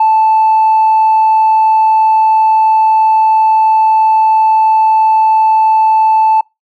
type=tone with tanh clipping; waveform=triangle; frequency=877 Hz; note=A5; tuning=6 cents flat; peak=-6 dBFS; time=0-6.41 s; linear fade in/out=5 ms; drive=5 dB; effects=noise-tail reverb RT60 0.2 s tail -25 dB re dry